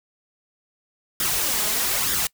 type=noise with flanger; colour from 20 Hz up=white; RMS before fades=-23 dBFS; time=1.2-2.27 s; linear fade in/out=2 ms; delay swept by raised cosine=0.57 to 4.87 ms; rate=1.1 Hz; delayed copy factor=+0.55; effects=noise-tail reverb RT60 0.1 s tail -23 dB re dry